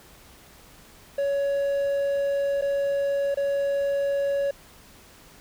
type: tone with dropouts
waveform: triangle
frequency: 560 Hz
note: C#5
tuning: 18 cents sharp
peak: -20 dBFS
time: 1.18-4.51 s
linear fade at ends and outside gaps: 5 ms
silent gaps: 2.613-2.621 / 3.345-3.371 s
effects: pink hiss -51 dBFS RMS until 5.4 s